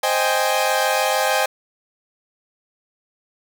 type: chord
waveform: sawtooth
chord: Ab major seventh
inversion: first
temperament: equal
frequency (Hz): 523.3 / 622.3 / 784 / 830.6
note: C5 / Eb5 / G5 / Ab5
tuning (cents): 0 / 0 / 0 / 0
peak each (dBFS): -19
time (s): 0.03-1.46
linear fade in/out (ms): 5
effects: none